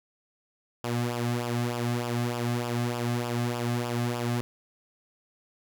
sawtooth tone with flanger, 120 Hz, B2, 49 cents flat, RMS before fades -29 dBFS, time 0.84-4.41 s, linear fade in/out 0 ms, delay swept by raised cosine 0.48 to 2.18 ms, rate 3.3 Hz, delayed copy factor -0.65, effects none

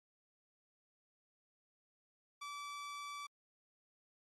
sawtooth tone, 1156 Hz, D6, 28 cents flat, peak -40 dBFS, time 2.41-3.27 s, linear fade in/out 10 ms, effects low-pass 8000 Hz 12 dB/octave + MP3 96 kbps

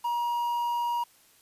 triangle tone with quantisation, 952 Hz, A#5, 36 cents sharp, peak -24 dBFS, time 0.04-1.04 s, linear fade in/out 10 ms, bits 8, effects white hiss -60 dBFS RMS until 1.41 s + resampled to 32000 Hz

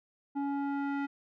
square tone with low-pass filter sweep, 280.6 Hz, C#4, 21 cents sharp, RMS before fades -33 dBFS, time 0.35-1.07 s, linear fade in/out 20 ms, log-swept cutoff 810 to 1800 Hz, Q 1.5, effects none

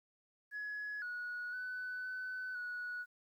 sine tone with pitch steps, 1687 / 1460 / 1499 / 1508 / 1466 Hz, G#6 / F#6 / F#6 / F#6 / F#6, +27 / -24 / +22 / +32 / -16 cents, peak -38 dBFS, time 0.51-3.06 s, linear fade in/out 50 ms, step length 510 ms, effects tanh soft clip ceiling -36 dBFS + 12-bit

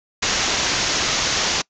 white low-pass noise, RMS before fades -21 dBFS, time 0.22-1.62 s, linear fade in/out 10 ms, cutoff 6900 Hz, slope 96 dB/octave, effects noise-tail reverb RT60 0.1 s tail -24 dB re dry

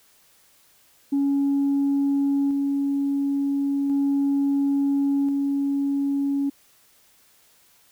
sine tone with tremolo, 279.4 Hz, C#4, 14 cents sharp, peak -17 dBFS, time 1.12-6.5 s, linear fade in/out 10 ms, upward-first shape square, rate 0.36 Hz, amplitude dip 25%, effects tanh soft clip ceiling -16 dBFS + white hiss -58 dBFS RMS until 7.91 s

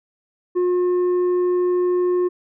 triangle tone with tanh clipping, 358.7 Hz, F4, 46 cents sharp, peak -17 dBFS, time 0.55-2.29 s, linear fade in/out 20 ms, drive 9 dB, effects none

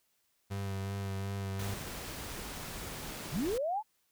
35% pulse tone with vibrato, 98 Hz, G2, in tune, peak -33 dBFS, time 0.5-1.75 s, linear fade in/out 20 ms, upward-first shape sine, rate 2.7 Hz, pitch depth 21 cents each way
pink noise, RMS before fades -42 dBFS, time 1.59-3.58 s, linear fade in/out 5 ms
sine linear sweep, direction up, 103.83 to 893 Hz, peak -30 dBFS, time 3.31-3.83 s, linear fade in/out 50 ms
effects white hiss -75 dBFS RMS until 4.11 s

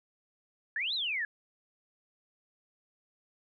sine exponential two-way sweep, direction up then down, 1661.2 to 4201 to 1661.2 Hz, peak -30 dBFS, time 0.76-1.25 s, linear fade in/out 2 ms, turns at 0.94 s, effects none

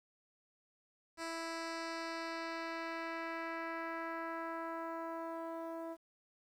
10% pulse tone with low-pass filter sweep, 329.6 Hz, E4, in tune, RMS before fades -42 dBFS, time 1.17-5.97 s, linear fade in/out 50 ms, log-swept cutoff 7900 to 670 Hz, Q 1.2, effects 11-bit

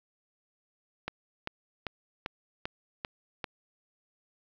click train, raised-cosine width 0.3 ms, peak -17 dBFS, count 7, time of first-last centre 1.08-3.442 s, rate 2.54 Hz, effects low-pass 5000 Hz 12 dB/octave + 9-bit

